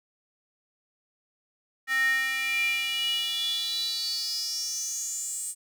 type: tone with high-pass filter sweep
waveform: square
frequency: 264.3 Hz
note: C4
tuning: 18 cents sharp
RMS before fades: -29 dBFS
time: 1.87-5.55 s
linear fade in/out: 50 ms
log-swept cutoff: 1700 to 8400 Hz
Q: 9.3
effects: none